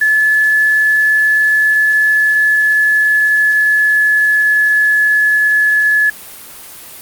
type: tone with pitch glide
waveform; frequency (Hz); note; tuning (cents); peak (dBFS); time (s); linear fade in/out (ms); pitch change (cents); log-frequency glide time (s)
sine; 1723 to 1710.1; A6 to A6; -37 to -50; -8; 0.01-6.1; 5; -13; 1.12-4.63
effects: white hiss -33 dBFS RMS until 7.01 s + Opus 32 kbps